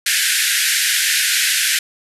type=band-pass noise; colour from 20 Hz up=pink; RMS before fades=-17 dBFS; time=0.06-1.79 s; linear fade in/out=5 ms; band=1500 to 13000 Hz; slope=96 dB/octave; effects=none